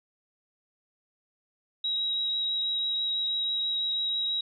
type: tone with vibrato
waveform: sine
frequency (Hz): 3836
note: A#7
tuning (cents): +49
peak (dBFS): -26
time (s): 1.84-4.41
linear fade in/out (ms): 5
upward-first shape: triangle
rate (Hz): 6.1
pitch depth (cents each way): 10
effects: none